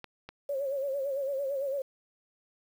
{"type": "clicks", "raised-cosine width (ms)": 0.3, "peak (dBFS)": -26, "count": 2, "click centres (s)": [0.043, 0.29]}
{"type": "tone with vibrato", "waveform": "sine", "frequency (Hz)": 550, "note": "C#5", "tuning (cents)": -14, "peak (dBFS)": -29, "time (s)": [0.49, 1.82], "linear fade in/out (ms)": 5, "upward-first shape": "sine", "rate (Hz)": 8.9, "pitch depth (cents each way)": 71}
{"effects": ["9-bit"]}